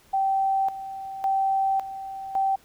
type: tone with tremolo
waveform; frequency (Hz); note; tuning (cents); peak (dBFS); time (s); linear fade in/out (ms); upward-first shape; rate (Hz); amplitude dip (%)
sine; 776; G5; -18; -20; 0.13-2.56; 10; square; 0.9; 75
effects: pink hiss -57 dBFS RMS until 2.64 s